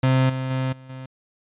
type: tone with level steps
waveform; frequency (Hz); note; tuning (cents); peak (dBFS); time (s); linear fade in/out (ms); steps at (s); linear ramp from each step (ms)
35% pulse; 130.81; C3; 0; -14 / -23 / -20 / -40 / -32; 0.03-1.06; 5; 0.29 / 0.5 / 0.72 / 0.89; 10
effects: resampled to 8000 Hz